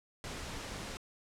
pink noise, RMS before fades -42 dBFS, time 0.24-0.97 s, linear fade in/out 0 ms, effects low-pass 8000 Hz 12 dB/octave

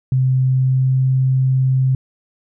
sine tone with pitch glide, 130 to 131.06 Hz, C3 to C3, -11 to +3 cents, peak -12 dBFS, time 0.12-1.95 s, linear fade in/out 2 ms, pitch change +14 cents, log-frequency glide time 0.41-1.05 s, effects none

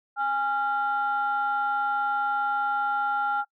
sine tone pair together, 822 / 1382.4 Hz, G#5 / F6, -18 / -18 cents, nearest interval major sixth, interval 900 cents, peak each -25 dBFS, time 0.16-3.45 s, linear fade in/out 50 ms, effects noise-tail reverb RT60 0.1 s tail -26 dB re dry + tanh soft clip ceiling -17 dBFS

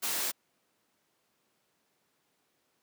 white noise, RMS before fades -32 dBFS, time 0.02-0.32 s, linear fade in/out 20 ms, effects pink hiss -74 dBFS RMS until 2.82 s + high-pass 200 Hz 12 dB/octave

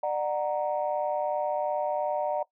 sine chord, D augmented, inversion none, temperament equal with one note detuned, 597.3 / 740 / 932.3 Hz, D5 / F#5 / A#5, +29 / 0 / 0 cents, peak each -28 / -30 / -32 dBFS, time 0.03-2.43 s, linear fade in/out 5 ms, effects noise-tail reverb RT60 0.1 s tail -19 dB re dry + tanh soft clip ceiling -17 dBFS

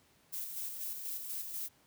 violet noise with tremolo, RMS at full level -39 dBFS, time 0.32-1.69 s, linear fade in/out 20 ms, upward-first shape square, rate 4.1 Hz, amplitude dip 40%, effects pink hiss -67 dBFS RMS until 1.86 s + high-pass 80 Hz 12 dB/octave

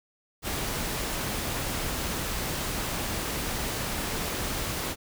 pink noise, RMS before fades -31 dBFS, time 0.42-4.96 s, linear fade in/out 50 ms, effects none

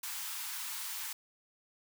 white high-pass noise, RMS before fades -40 dBFS, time 0.03-1.13 s, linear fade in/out 5 ms, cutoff 830 Hz, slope 96 dB/octave, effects none

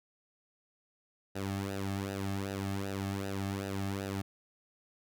sawtooth tone with flanger, 98 Hz, G2, in tune, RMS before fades -36 dBFS, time 1.35-4.22 s, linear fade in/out 10 ms, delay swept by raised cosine 0.9 to 2.1 ms, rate 2.6 Hz, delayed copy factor -0.8, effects none

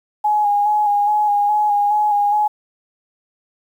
sine tone with vibrato, 830.6 Hz, G#5, in tune, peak -13 dBFS, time 0.24-2.48 s, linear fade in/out 10 ms, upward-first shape square, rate 2.4 Hz, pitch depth 24 cents each way, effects 8-bit

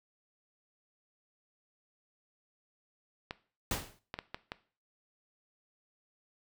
clicks, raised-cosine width 0.3 ms, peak -21 dBFS, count 5, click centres 3.309 / 4.141 / 4.189 / 4.345 / 4.519 s
pink noise with exponential decay, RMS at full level -30 dBFS, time 3.71-3.99 s, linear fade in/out 2 ms, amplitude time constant 59 ms
effects noise-tail reverb RT60 0.4 s tail -17 dB re dry

